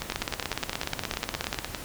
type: two click trains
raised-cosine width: 0.2 ms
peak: -10 / -12 dBFS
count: 26 / 18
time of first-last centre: 0.1-1.588 / 0.02-1.748 s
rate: 16.8 / 9.84 Hz
effects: pink hiss -40 dBFS RMS until 1.84 s